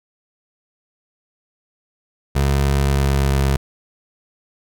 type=tone with pitch glide; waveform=25% pulse; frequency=69.3 to 68.31 Hz; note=C#2 to C#2; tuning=0 to -25 cents; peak=-11 dBFS; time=2.35-3.57 s; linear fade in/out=10 ms; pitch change=-25 cents; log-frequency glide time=2.83-3.37 s; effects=none